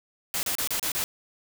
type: noise bursts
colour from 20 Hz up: white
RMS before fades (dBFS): -28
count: 6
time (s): 0.34-1.04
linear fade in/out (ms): 0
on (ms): 90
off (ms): 32
effects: none